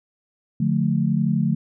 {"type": "chord", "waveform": "sine", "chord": "D minor", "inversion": "none", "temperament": "equal with one note detuned", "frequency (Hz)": [146.83, 177.97, 220], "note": ["D3", "F3", "A3"], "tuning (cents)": [0, 33, 0], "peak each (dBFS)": -22, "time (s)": [0.6, 1.55], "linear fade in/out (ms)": 5, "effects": []}